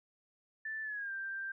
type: tone with pitch glide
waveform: sine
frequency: 1760 to 1577.1 Hz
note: A6 to G6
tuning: 0 to +10 cents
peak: -37 dBFS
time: 0.65-1.52 s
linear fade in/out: 5 ms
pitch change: -190 cents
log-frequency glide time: 0.83-1.12 s
effects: none